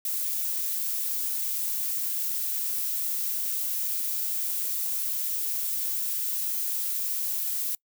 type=noise; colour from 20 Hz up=violet; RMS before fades=-29 dBFS; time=0.05-7.75 s; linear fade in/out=2 ms; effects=noise-tail reverb RT60 0.1 s tail -26 dB re dry